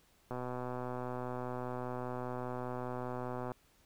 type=click train; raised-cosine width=1 ms; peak=-26 dBFS; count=402; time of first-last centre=0.31-3.518 s; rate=125 Hz; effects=pink hiss -68 dBFS RMS until 3.85 s